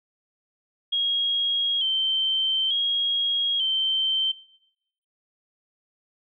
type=tone with vibrato; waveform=sine; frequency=3195 Hz; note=G7; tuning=32 cents sharp; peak=-21 dBFS; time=0.92-4.32 s; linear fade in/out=10 ms; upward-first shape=square; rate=0.56 Hz; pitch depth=46 cents each way; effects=noise-tail reverb RT60 0.9 s tail -23 dB re dry